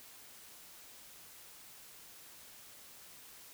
silence, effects white hiss -55 dBFS RMS until 3.53 s

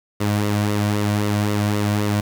sawtooth tone with flanger, 103.83 Hz, G#2, in tune, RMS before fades -20 dBFS, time 0.2-2.21 s, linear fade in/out 10 ms, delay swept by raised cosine 1.2 to 2.4 ms, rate 3.8 Hz, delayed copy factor -0.55, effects 7-bit

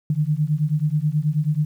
sine beating tone pair, 146.83 / 156.13 Hz, D3 / D#3, 0 / +6 cents, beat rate 9.3 Hz, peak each -21 dBFS, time 0.1-1.65 s, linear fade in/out 2 ms, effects 9-bit

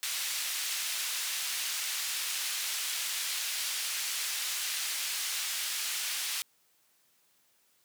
pink band-pass noise, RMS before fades -34 dBFS, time 0.03-6.42 s, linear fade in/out 0 ms, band 2500 to 14000 Hz, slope 12 dB/octave, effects white hiss -69 dBFS RMS until 7.84 s + high-pass 100 Hz 12 dB/octave

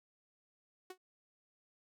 sawtooth tone with exponential decay, 370 Hz, F#4, in tune, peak -39 dBFS, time 0.9-0.98 s, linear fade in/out 5 ms, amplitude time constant 16 ms, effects none

